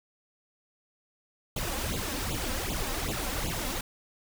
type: noise with flanger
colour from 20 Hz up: pink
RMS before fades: -32 dBFS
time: 1.56-3.81 s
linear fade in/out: 5 ms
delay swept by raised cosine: 0.27 to 3.87 ms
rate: 2.6 Hz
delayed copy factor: +1
effects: none